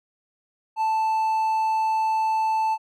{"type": "tone", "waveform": "triangle", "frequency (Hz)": 880, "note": "A5", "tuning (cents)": 0, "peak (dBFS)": -18, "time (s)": [0.76, 2.78], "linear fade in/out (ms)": 50, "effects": []}